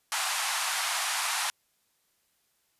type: band-pass noise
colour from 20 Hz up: pink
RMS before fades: -30 dBFS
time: 0.12-1.5 s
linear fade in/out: 0 ms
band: 750 to 12000 Hz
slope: 48 dB/octave
effects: white hiss -72 dBFS RMS until 2.79 s + resampled to 32000 Hz